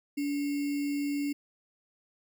sine tone with sample-and-hold, 286.6 Hz, D4, 42 cents flat, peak -28 dBFS, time 0.17-1.33 s, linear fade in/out 10 ms, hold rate 2450 Hz, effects none

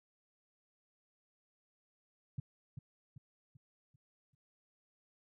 sine tone with echo, 132.3 Hz, C3, 20 cents sharp, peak -34 dBFS, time 2.38-2.4 s, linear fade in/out 5 ms, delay 390 ms, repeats 5, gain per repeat -7 dB, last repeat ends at 4.35 s, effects none

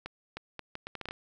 accelerating click train, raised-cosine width 0.3 ms, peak -22 dBFS, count 10, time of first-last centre 0.06-1.11 s, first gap 310 ms, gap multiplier 0.72, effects none

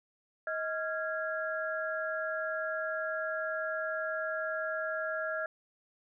sine tone cluster, 633 / 1384 / 1654 Hz, D#5 / F6 / G#6, +30 / -16 / -8 cents, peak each -35 / -37 / -37 dBFS, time 0.47-5.46 s, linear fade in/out 2 ms, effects none

